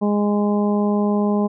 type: harmonic tone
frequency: 206.4 Hz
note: G#3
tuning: 10 cents flat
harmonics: 1 / 2 / 3 / 4 / 5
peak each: -17 / -23 / -27 / -29 / -31 dBFS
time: 0.01-1.48 s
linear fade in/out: 20 ms
effects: none